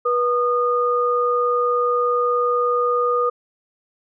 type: tone pair together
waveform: sine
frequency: 486.1 / 1225 Hz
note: B4 / D#6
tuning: -28 / -27 cents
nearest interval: octave + major third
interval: 1601 cents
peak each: -19 dBFS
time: 0.05-3.3 s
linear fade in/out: 10 ms
effects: none